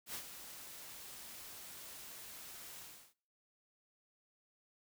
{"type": "noise with ADSR envelope", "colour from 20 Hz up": "white", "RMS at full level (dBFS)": -42, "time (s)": [0.06, 3.14], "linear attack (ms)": 83, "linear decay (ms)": 84, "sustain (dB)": -9, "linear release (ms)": 340, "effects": ["noise-tail reverb RT60 0.6 s tail -25 dB re dry"]}